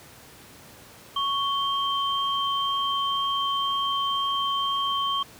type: tone pair together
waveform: sine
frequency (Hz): 1108.7 / 3149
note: C#6 / G7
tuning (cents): 0 / +7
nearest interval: octave + tritone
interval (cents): 1807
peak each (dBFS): -25 / -27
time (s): 1.16-5.23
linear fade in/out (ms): 5
effects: pink hiss -48 dBFS RMS until 5.39 s + high-pass 80 Hz 12 dB/octave